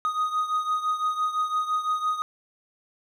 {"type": "beating tone pair", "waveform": "triangle", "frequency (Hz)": [1244.5, 1250.4], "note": ["D#6", "D#6"], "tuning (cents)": [0, 8], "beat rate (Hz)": 5.9, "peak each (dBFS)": [-23, -28], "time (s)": [0.05, 2.22], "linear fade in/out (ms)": 0, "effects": []}